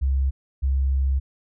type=tone pair in turn; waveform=sine; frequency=67.2 / 67.2 Hz; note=C2 / C2; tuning=+47 / +47 cents; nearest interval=unison; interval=0 cents; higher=neither; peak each=-18 dBFS; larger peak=neither; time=0.01-0.31 / 0.62-1.2 s; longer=second; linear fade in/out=20 ms; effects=none